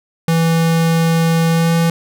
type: tone with pitch glide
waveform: square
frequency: 164.81 to 166.63 Hz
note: E3 to E3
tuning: 0 to +19 cents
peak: -12 dBFS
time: 0.28-1.9 s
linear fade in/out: 2 ms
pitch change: +19 cents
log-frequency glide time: 1.5-1.74 s
effects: none